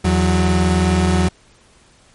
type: tone pair together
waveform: 35% pulse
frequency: 82.33 / 183.5 Hz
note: E2 / F#3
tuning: -2 / -14 cents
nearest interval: octave + major second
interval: 1388 cents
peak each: -14 dBFS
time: 0.04-1.29 s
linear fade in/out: 10 ms
effects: pink hiss -51 dBFS RMS until 2.14 s + MP3 48 kbps